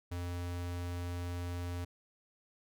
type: tone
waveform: square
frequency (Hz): 87.9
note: F2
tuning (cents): +12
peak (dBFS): -37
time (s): 0.11-1.85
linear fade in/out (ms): 10
effects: none